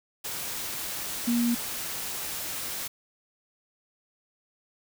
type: tone in noise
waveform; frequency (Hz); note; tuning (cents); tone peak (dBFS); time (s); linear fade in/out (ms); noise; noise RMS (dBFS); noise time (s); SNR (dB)
sine; 237.4; A#3; +32; -22; 1.27-1.55; 10; white; -34; 0.24-2.88; +9
effects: none